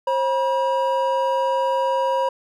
triangle tone pair together, 534 / 964.2 Hz, C5 / B5, +35 / -42 cents, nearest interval minor seventh, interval 1023 cents, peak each -19 dBFS, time 0.07-2.29 s, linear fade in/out 5 ms, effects none

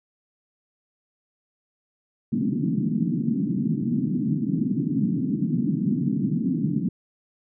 white band-pass noise, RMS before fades -24 dBFS, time 2.32-6.89 s, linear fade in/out 5 ms, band 140 to 280 Hz, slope 48 dB/octave, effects none

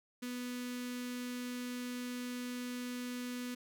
sawtooth tone with notch filter, 246.9 Hz, B3, in tune, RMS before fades -41 dBFS, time 0.22-3.55 s, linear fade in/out 10 ms, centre 740 Hz, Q 0.59, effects none

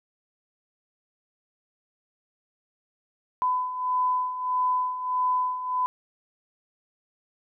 sine beating tone pair, 1004 / 1005.6 Hz, B5 / B5, +28 / +31 cents, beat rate 1.6 Hz, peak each -30 / -24 dBFS, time 3.42-5.86 s, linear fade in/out 0 ms, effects none

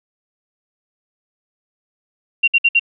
sine tone bursts, 2758 Hz, F7, 22 cents flat, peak -9 dBFS, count 4, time 2.43-2.796 s, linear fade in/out 10 ms, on 48 ms, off 58 ms, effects none

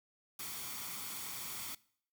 white noise with comb filter, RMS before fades -43 dBFS, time 0.39-1.75 s, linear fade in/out 5 ms, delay 0.89 ms, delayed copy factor +0.5, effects noise-tail reverb RT60 0.6 s tail -22 dB re dry + high-pass 80 Hz 12 dB/octave

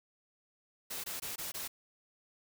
white noise bursts, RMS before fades -40 dBFS, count 5, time 0.9-1.68 s, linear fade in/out 10 ms, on 140 ms, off 20 ms, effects none

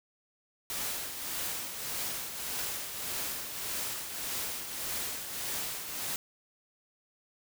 white noise with tremolo, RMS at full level -34 dBFS, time 0.7-6.16 s, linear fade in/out 0 ms, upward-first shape triangle, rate 1.7 Hz, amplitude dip 55%, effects none

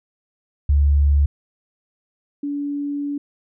sine tone pair in turn, 71.7 / 286.8 Hz, D2 / D4, -41 / -41 cents, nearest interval 2 octaves, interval 2400 cents, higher second, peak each -12 / -22 dBFS, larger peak first, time 0.69-1.26 / 2.43-3.18 s, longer second, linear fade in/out 5 ms, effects none

